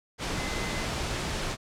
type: tone in noise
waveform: sine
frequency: 2048 Hz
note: C7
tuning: 38 cents flat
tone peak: -39 dBFS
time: 0.35-0.87 s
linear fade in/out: 50 ms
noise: pink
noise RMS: -31 dBFS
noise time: 0.18-1.57 s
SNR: -11 dB
effects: low-pass 7000 Hz 12 dB/octave